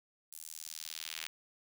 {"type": "tone with high-pass filter sweep", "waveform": "sawtooth", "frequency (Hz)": 79.9, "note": "D#2", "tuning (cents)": 47, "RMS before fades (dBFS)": -45, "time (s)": [0.32, 1.27], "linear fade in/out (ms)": 0, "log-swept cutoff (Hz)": [9400, 2500], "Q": 1.2, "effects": []}